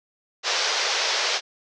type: band-pass noise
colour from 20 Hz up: white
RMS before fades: -24 dBFS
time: 0.43-1.41 s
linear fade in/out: 50 ms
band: 400 to 6000 Hz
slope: 48 dB/octave
effects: none